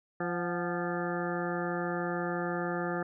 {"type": "harmonic tone with a mistuned harmonic", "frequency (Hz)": 173.8, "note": "F3", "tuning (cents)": -8, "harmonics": [1, 2, 3, 4, 5, 7, 8, 9, 10], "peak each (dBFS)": [-36, -35, -38, -39, -43, -41, -42, -46, -41], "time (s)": [0.2, 3.03], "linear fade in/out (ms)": 5, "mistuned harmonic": 4, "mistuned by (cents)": 68, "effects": []}